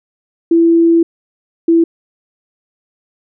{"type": "tone pair in turn", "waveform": "sine", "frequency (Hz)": [333.9, 332.6], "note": ["E4", "E4"], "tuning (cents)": [22, 16], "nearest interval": "unison", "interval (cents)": 6, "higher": "first", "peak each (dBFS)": [-6, -6], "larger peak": "neither", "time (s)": [[0.51, 1.03], [1.68, 1.84]], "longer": "first", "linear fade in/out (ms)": 5, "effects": []}